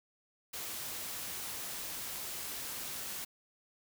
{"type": "noise", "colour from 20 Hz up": "white", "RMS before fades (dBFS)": -41, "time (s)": [0.53, 3.25], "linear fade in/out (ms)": 10, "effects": []}